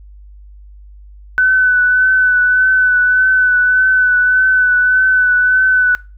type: tone with vibrato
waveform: sine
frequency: 1503 Hz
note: F#6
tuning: 27 cents sharp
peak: -8 dBFS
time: 1.38-5.95 s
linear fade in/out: 0 ms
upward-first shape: triangle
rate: 1.7 Hz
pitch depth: 26 cents each way
effects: noise-tail reverb RT60 0.3 s tail -22 dB re dry + added 50 Hz sine -35 dBFS peak until 6.17 s